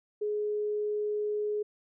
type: tone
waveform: sine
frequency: 419.5 Hz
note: G#4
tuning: 17 cents sharp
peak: -28 dBFS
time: 0.21-1.63 s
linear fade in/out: 10 ms
effects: none